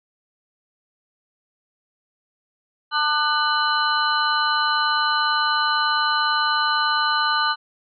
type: tone cluster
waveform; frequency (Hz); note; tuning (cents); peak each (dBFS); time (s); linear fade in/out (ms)
sine; 890 / 1200 / 1491 / 2986 / 4091; A5 / D6 / F#6 / F#7 / C8; +20 / +37 / +13 / +15 / -40; -25 / -22 / -23 / -28 / -26; 2.91-7.56; 50
effects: none